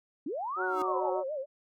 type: linear two-way sweep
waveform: sine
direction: up then down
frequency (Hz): 246.9 to 1500 to 813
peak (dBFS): -32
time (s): 0.26-1.1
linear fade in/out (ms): 5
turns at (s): 0.64
type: harmonic tone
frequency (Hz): 185.4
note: F#3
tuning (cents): +4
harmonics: 2 / 3 / 4 / 5 / 6 / 7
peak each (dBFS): -33 / -40 / -37 / -37 / -43 / -46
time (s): 0.56-1.24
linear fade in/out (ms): 50
type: tone with exponential growth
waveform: square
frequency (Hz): 309.1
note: D#4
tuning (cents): -11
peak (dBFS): -35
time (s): 0.6-0.82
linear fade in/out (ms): 1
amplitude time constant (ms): 47
type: tone with vibrato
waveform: sine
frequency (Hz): 571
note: D5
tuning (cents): -49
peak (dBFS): -32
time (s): 0.86-1.46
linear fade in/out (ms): 50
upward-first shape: sine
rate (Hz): 6.9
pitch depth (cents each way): 150
effects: none